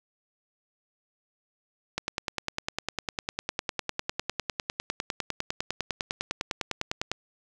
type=click train; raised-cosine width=0.2 ms; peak=-11 dBFS; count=52; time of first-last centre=1.98-7.116 s; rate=9.93 Hz; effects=none